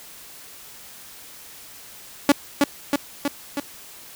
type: tone with echo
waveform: sawtooth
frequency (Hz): 284.9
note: C#4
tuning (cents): +48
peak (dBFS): -7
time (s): 2.29-2.32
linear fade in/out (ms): 2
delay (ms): 320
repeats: 4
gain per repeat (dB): -3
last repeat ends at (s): 3.6
effects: white hiss -43 dBFS RMS until 4.15 s